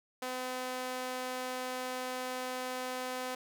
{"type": "tone with high-pass filter", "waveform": "sawtooth", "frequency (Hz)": 254.3, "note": "C4", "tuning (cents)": -49, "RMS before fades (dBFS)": -38, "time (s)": [0.22, 3.35], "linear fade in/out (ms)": 5, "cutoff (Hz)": 520, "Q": 0.98, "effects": []}